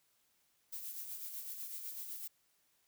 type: noise with tremolo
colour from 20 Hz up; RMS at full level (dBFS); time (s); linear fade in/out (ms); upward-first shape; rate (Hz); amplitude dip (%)
violet; -43; 0.72-2.28; 10; sine; 8; 45
effects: white hiss -75 dBFS RMS until 2.87 s